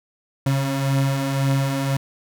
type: beating tone pair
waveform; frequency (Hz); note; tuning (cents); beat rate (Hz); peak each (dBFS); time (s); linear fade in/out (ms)
35% pulse; 135.2 / 137.1; C#3 / C#3; -43 / -19; 1.9; -24 / -18; 0.46-1.97; 5
effects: none

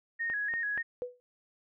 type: tone with vibrato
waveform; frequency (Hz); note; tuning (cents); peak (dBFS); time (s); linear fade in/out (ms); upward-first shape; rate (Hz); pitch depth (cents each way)
sine; 1758; A6; -2; -30; 0.19-0.83; 20; square; 3.4; 88
type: click train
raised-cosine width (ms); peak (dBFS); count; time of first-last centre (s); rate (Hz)
0.5; -27; 3; 0.3-0.776; 4.2
type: tone with exponential decay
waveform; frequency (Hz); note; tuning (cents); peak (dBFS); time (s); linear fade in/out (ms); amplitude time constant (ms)
sine; 493.9; B4; 0; -29; 1.02-1.2; 0; 38
effects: none

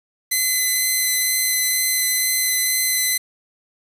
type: tone with vibrato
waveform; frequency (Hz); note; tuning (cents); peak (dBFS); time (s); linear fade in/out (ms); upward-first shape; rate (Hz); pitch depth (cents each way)
5% pulse; 2033; B6; +50; -7; 0.31-3.18; 10; sine; 2.1; 8
effects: resampled to 32000 Hz + 7-bit

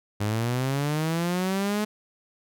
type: linear sweep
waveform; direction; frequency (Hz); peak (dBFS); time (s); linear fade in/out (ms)
sawtooth; up; 100.9 to 213.7; -20; 0.2-1.85; 10
effects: none

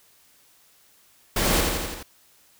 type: noise with echo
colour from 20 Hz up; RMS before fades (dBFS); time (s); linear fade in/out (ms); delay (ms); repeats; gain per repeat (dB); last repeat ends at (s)
pink; -23; 1.36-1.61; 5; 84; 5; -3; 2.03
effects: white hiss -58 dBFS RMS until 2.59 s

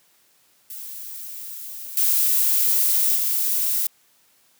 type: noise with level steps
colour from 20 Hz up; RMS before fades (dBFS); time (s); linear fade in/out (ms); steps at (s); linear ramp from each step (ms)
violet; -35 / -19 / -22; 0.7-3.87; 2; 1.97 / 3.16; 2
effects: white hiss -60 dBFS RMS until 4.59 s + high-pass 100 Hz 12 dB/octave

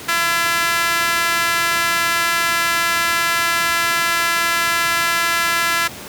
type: tone with high-pass filter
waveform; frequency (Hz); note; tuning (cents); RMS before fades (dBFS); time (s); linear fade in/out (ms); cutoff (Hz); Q
sawtooth; 337.5; E4; +41; -18; 0.08-5.88; 10; 1500; 1.7
effects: pink hiss -33 dBFS RMS until 6.08 s + high-pass 100 Hz 12 dB/octave

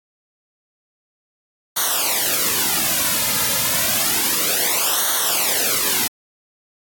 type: noise with flanger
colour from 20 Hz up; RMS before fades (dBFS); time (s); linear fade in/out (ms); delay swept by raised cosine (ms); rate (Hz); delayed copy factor
white; -19; 1.76-6.08; 10; 0.39 to 2.69; 0.3; -0.9
effects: AAC 64 kbps

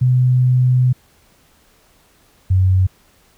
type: tone pair in turn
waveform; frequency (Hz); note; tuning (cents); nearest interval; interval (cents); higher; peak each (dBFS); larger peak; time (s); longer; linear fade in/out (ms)
sine; 126.5 / 93.36; B2 / F#2; +42 / +16; perfect fourth; 526; first; -10; neither; 0.01-0.93 / 2.5-2.87; first; 10
effects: pink hiss -54 dBFS RMS until 3.37 s

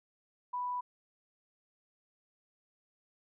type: tone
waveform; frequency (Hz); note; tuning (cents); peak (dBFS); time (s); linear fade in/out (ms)
sine; 987.8; B5; 0; -33; 0.53-0.81; 10
effects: none

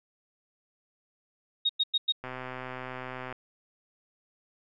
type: tone bursts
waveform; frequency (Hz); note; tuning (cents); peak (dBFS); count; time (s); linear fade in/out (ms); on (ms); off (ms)
sine; 3742; A#7; +6; -22; 4; 1.65-2.123; 10; 44; 99
type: click train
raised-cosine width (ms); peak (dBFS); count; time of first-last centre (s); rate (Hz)
0.5; -23; 140; 2.24-3.326; 128
effects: none

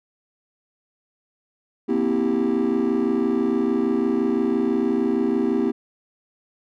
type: chord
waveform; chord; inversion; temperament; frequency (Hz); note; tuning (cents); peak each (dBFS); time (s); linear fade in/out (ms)
triangle; C dominant seventh; third; just; 235.5 / 261.6 / 327 / 392.4; Bb3 / C4 / E4 / G4; +18 / 0 / -14 / +2; -21; 1.88-5.72; 20
effects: tanh soft clip ceiling -12 dBFS

